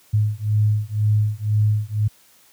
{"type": "beating tone pair", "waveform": "sine", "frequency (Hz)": [105.1, 107.1], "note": ["G#2", "A2"], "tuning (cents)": [21, -46], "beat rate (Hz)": 2, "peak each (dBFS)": -19, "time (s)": [0.13, 2.08], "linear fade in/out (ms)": 10, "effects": ["white hiss -54 dBFS RMS until 2.52 s", "high-pass 60 Hz 12 dB/octave"]}